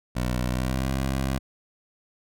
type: tone with pitch glide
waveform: 15% pulse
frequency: 61.74 to 66.55 Hz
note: B1 to C2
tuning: 0 to +30 cents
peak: -18 dBFS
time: 0.15-1.39 s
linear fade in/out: 20 ms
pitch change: +130 cents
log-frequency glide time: 0.45-0.91 s
effects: none